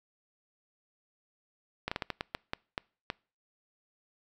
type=slowing click train; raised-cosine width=0.3 ms; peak=-16 dBFS; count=10; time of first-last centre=1.88-3.101 s; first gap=35 ms; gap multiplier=1.32; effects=noise-tail reverb RT60 0.4 s tail -26 dB re dry